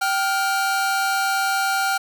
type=tone pair together; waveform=45% pulse; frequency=777.4 / 1407 Hz; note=G5 / F6; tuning=-15 / +12 cents; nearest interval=minor seventh; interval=1027 cents; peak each=-22 dBFS; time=0.01-1.98 s; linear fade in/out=10 ms; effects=none